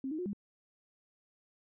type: tone with pitch steps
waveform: sine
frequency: 266.5 / 311.5 / 361 / 202.2 Hz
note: C4 / D#4 / F#4 / G#3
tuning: +32 / +2 / -43 / -46 cents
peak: -34 dBFS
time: 0.04-0.332 s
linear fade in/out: 2 ms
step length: 73 ms
effects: none